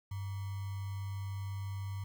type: tone with sample-and-hold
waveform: sine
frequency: 98 Hz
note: G2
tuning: in tune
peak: -36 dBFS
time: 0.11-2.04 s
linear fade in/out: 5 ms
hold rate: 1050 Hz
effects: none